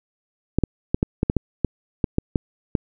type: clicks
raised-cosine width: 3 ms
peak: -5 dBFS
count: 12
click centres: 0.586 / 0.637 / 0.945 / 1.029 / 1.231 / 1.299 / 1.367 / 1.647 / 2.042 / 2.184 / 2.358 / 2.752 s
effects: none